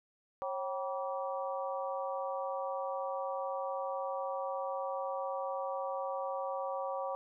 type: harmonic tone with a mistuned harmonic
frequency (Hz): 192.2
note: G3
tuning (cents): -34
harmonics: 3 / 4 / 5 / 6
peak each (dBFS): -37 / -40 / -42 / -42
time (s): 0.42-7.15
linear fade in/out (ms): 0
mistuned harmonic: 3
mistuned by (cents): -98
effects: none